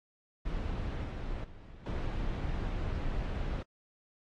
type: noise with level steps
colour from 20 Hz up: brown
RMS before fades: -35 / -37 / -49 / -34 dBFS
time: 0.45-3.63 s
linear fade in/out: 10 ms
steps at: 1.04 / 1.44 / 1.86 s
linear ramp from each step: 2 ms
effects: low-pass 4000 Hz 12 dB/octave + AAC 32 kbps